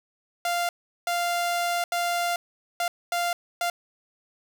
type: tone bursts at uneven times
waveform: sawtooth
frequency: 696 Hz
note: F5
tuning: 6 cents flat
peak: -20 dBFS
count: 6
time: 0.45-0.69 / 1.07-1.84 / 1.92-2.36 / 2.8-2.88 / 3.12-3.33 / 3.61-3.7 s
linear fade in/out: 2 ms
effects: none